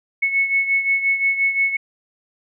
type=beating tone pair; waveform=sine; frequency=2200 / 2205.7 Hz; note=C#7 / C#7; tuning=-14 / -9 cents; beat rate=5.7 Hz; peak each=-17 / -23 dBFS; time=0.22-1.77 s; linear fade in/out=10 ms; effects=none